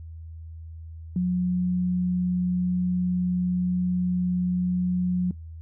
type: tone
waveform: sine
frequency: 180.1 Hz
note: F#3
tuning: 46 cents flat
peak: -21 dBFS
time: 1.16-5.31 s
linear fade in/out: 2 ms
effects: noise-tail reverb RT60 0.2 s tail -26 dB re dry + added 81 Hz sine -37 dBFS peak until 5.61 s